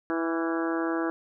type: harmonic tone with a mistuned harmonic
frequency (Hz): 164.81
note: E3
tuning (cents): 0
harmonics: 2 / 3 / 4 / 5 / 6 / 7 / 8 / 9 / 10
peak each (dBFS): -27 / -35 / -36 / -39 / -40 / -38 / -38 / -40 / -39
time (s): 0.1-1.1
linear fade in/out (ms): 0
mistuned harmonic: 8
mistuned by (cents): +43
effects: none